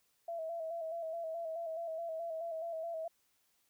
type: tone with vibrato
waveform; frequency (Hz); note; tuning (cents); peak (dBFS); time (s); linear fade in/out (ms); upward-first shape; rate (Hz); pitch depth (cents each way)
sine; 659.3; E5; 0; -37; 0.28-3.08; 5; square; 4.7; 43
effects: white hiss -75 dBFS RMS until 3.69 s